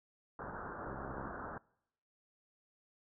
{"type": "low-pass noise", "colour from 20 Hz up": "white", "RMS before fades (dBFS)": -45, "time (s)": [0.39, 1.58], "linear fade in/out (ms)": 2, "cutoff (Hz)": 1600, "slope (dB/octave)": 96}
{"type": "click train", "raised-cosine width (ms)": 2, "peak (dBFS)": -35, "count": 28, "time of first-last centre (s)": [0.87, 1.272], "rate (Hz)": 67.1}
{"effects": ["noise-tail reverb RT60 0.8 s tail -25 dB re dry"]}